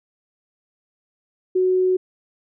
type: tone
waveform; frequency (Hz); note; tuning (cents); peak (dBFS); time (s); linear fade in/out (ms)
sine; 370; F#4; 0; -15; 1.55-1.97; 10
effects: none